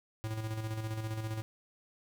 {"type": "tone with tremolo", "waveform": "square", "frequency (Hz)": 110, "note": "A2", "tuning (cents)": 0, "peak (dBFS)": -34, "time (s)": [0.24, 1.42], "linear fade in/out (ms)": 0, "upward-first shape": "square", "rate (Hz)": 15, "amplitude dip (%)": 45, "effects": []}